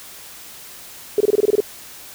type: tone bursts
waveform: sine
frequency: 415.3 Hz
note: G#4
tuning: in tune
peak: -11 dBFS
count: 9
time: 1.18-1.604 s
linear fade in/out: 2 ms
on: 24 ms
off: 26 ms
effects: white hiss -39 dBFS RMS until 2.14 s